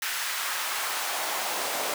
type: noise with high-pass filter sweep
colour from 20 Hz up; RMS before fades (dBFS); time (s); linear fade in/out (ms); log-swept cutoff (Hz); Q
pink; -30; 0.02-1.94; 2; 1600 to 520; 1.3
effects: none